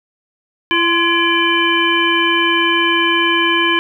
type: harmonic tone with a mistuned harmonic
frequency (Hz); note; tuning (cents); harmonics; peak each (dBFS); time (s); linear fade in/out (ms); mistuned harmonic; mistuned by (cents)
337.2; E4; +39; 1 / 3 / 5 / 7 / 9; -18 / -18 / -18 / -18 / -18; 0.71-3.79; 0; 3; +48
effects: 8-bit